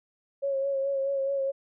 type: tone with vibrato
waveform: sine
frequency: 548 Hz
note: C#5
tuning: 20 cents flat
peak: -25 dBFS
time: 0.42-1.52 s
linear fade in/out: 20 ms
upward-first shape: sine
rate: 4.7 Hz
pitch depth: 30 cents each way
effects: none